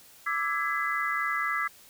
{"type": "chord", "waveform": "sine", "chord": "E dominant seventh", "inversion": "third", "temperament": "equal with one note detuned", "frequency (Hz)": [1174.7, 1318.5, 1661.2, 2017], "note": ["D6", "E6", "G#6", "B6"], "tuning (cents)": [0, 0, 0, 36], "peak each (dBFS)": [-32, -32, -32, -31], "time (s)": [0.26, 1.68], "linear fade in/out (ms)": 10, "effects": ["white hiss -54 dBFS RMS until 1.89 s"]}